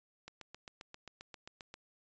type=click train; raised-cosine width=0.2 ms; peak=-30 dBFS; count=12; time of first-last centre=0.28-1.741 s; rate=7.53 Hz; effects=resampled to 16000 Hz